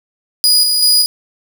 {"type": "tone with tremolo", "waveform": "sawtooth", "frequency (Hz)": 4919, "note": "D#8", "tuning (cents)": -21, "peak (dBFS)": -5, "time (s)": [0.44, 1.06], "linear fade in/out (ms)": 0, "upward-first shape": "square", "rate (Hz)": 2.6, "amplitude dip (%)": 35, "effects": []}